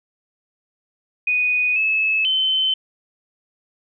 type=tone with pitch steps; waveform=sine; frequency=2483 / 2597 / 3068 Hz; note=D#7 / E7 / G7; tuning=-4 / -26 / -38 cents; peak=-16 dBFS; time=1.27-2.74 s; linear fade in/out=5 ms; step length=490 ms; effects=none